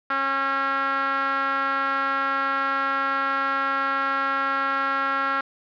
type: tone with band-pass filter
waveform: sawtooth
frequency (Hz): 272.6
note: C#4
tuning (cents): -29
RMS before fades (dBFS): -24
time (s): 0.1-5.41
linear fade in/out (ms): 5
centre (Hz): 1400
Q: 4.3
effects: resampled to 11025 Hz + 8-bit